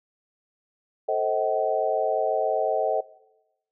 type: chord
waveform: sine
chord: A diminished seventh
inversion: none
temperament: just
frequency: 440 / 528 / 633.6 / 760.3 Hz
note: A4 / C5 / Eb5 / Gb5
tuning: 0 / +16 / +31 / +47 cents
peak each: -28 / -29 / -26 / -28 dBFS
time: 1.08-3.01 s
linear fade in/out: 10 ms
effects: noise-tail reverb RT60 0.9 s tail -19 dB re dry